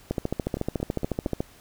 two click trains, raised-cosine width 2 ms, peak -12 / -18 dBFS, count 19 / 4, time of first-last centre 0.11-1.405 / 0.57-1.264 s, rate 13.9 / 4.32 Hz, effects pink hiss -53 dBFS RMS until 1.6 s

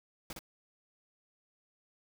pink noise with echo, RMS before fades -43 dBFS, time 0.3-0.33 s, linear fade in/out 2 ms, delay 61 ms, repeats 1, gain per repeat -2 dB, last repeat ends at 0.391 s, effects none

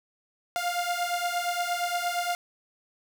sawtooth beating tone pair, 698.5 / 707.1 Hz, F5 / F5, 0 / +21 cents, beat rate 8.6 Hz, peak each -26 dBFS, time 0.56-2.35 s, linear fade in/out 0 ms, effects none

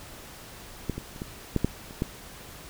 clicks, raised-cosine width 3 ms, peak -14 / -20 / -30 / -20 / -10 / -9 / -29 / -12 dBFS, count 8, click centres 0.897 / 0.98 / 1.162 / 1.219 / 1.563 / 1.646 / 1.909 / 2.021 s, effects pink hiss -45 dBFS RMS until 2.69 s

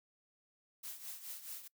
blue noise with tremolo, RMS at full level -44 dBFS, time 0.83-1.68 s, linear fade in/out 10 ms, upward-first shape triangle, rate 4.7 Hz, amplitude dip 75%, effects noise-tail reverb RT60 0.1 s tail -23 dB re dry

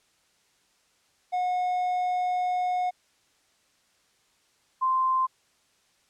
triangle / sine tone pair in turn, 726 / 1042.2 Hz, F#5 / C6, -33 / -7 cents, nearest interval tritone, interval 626 cents, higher second, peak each -22 / -21 dBFS, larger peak second, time 1.32-2.91 / 4.81-5.27 s, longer first, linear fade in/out 20 ms, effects white hiss -66 dBFS RMS until 6.09 s + low-pass 8000 Hz 12 dB/octave

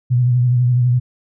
sine tone with vibrato, 123.47 Hz, B2, in tune, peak -11 dBFS, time 0.1-1 s, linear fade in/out 20 ms, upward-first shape triangle, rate 12 Hz, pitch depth 52 cents each way, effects none

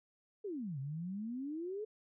sine exponential two-way sweep, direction down then up, 440.7 to 130.81 to 440.7 Hz, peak -38 dBFS, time 0.44-1.85 s, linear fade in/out 10 ms, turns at 0.79 s, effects none

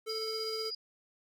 square tone, 440.8 Hz, A4, 3 cents sharp, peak -37 dBFS, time 0.06-0.71 s, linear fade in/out 20 ms
sine tone with tremolo, 4888 Hz, D#8, 32 cents flat, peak -35 dBFS, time 0.09-0.75 s, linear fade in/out 5 ms, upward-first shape square, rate 16 Hz, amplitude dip 40%
effects none

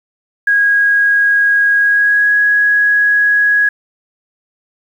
sine tone with pitch glide, 1644 to 1666 Hz, G#6 to G#6, -18 to +5 cents, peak -8 dBFS, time 0.47-3.69 s, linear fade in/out 5 ms, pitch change +23 cents, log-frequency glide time 1.78-2.32 s, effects 7-bit

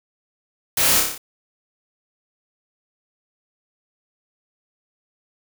white noise with echo, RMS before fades -19 dBFS, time 0.77-1 s, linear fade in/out 5 ms, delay 30 ms, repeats 6, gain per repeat -3 dB, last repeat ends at 1.18 s, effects none

